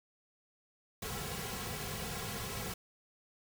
pink noise with comb filter, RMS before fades -40 dBFS, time 1.02-2.74 s, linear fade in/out 5 ms, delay 3.3 ms, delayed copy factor -0.85, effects none

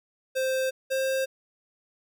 square tone pair in turn, 523.3 / 530.3 Hz, C5 / C5, 0 / +23 cents, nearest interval unison, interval 23 cents, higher second, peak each -25 dBFS, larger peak neither, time 0.35-0.71 / 0.9-1.26 s, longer neither, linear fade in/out 20 ms, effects none

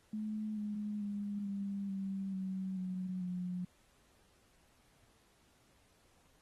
sine tone with pitch steps, 214.2 / 208.9 / 203.8 / 198.82 / 193.94 / 189.18 / 184.54 / 180.02 Hz, A3 / G#3 / G#3 / G3 / G3 / F#3 / F#3 / F#3, -46 / +10 / -32 / +25 / -18 / +39 / -4 / -47 cents, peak -36 dBFS, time 0.13-3.65 s, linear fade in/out 5 ms, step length 440 ms, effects pink hiss -70 dBFS RMS until 6.41 s + AAC 32 kbps

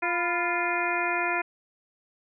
harmonic tone with a mistuned harmonic, 349.2 Hz, F4, in tune, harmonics 1 / 2 / 3 / 4 / 5 / 6 / 7, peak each -33 / -31 / -32 / -32 / -33 / -33 / -31 dBFS, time 0.02-1.42 s, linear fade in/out 10 ms, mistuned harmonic 3, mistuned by -81 cents, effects none

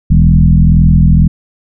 sine tone with frequency modulation, 110.6 Hz, A2, 9 cents sharp, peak -3 dBFS, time 0.1-1.28 s, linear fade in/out 10 ms, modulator 41.9 Hz, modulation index 2, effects none

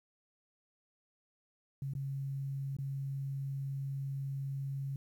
sine tone with dropouts, 137.3 Hz, C#3, 16 cents flat, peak -35 dBFS, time 1.82-4.96 s, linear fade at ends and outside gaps 2 ms, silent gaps 1.936-1.951 / 2.767-2.786 s, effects 11-bit

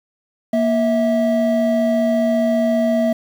triangle tone pair together, 234.9 / 650 Hz, A#3 / E5, +13 / -24 cents, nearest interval octave + tritone, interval 1763 cents, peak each -15 dBFS, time 0.53-3.13 s, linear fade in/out 5 ms, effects 7-bit

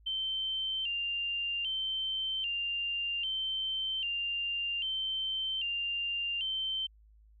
sine tone with vibrato, 2943 Hz, F#7, 10 cents flat, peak -31 dBFS, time 0.06-6.87 s, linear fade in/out 10 ms, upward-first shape square, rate 0.63 Hz, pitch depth 91 cents each way, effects added 53 Hz sine -57 dBFS peak until 7.4 s

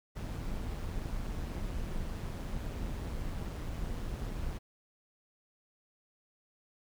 brown noise with amplitude modulation, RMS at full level -35 dBFS, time 0.15-4.59 s, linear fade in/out 20 ms, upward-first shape sine, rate 172 Hz, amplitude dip 45%, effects none

